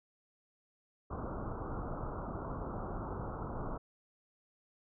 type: low-pass noise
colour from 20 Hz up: pink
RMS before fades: -40 dBFS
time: 1.1-3.78 s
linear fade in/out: 10 ms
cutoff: 1400 Hz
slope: 96 dB/octave
effects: none